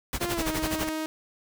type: noise with tremolo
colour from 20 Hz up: pink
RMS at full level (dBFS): -28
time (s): 0.13-0.89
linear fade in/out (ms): 0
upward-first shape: sine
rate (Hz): 12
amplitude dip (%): 95
type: tone with pitch glide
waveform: sawtooth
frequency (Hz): 348.4 to 314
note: F4 to D#4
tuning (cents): -4 to +16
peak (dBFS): -25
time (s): 0.21-1.06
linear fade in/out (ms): 0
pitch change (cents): -180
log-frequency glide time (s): 0.32-0.47
effects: none